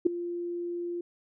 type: tone with ADSR envelope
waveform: sine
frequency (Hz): 347.3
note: F4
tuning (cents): -10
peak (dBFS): -15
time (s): 0.05-1.01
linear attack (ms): 15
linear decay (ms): 6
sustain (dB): -16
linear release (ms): 4
effects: none